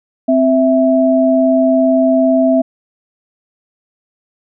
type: tone pair together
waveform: sine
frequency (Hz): 260.7 / 657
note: C4 / E5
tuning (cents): -6 / -6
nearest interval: octave + major third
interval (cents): 1600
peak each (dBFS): -11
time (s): 0.28-2.62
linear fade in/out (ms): 10
effects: none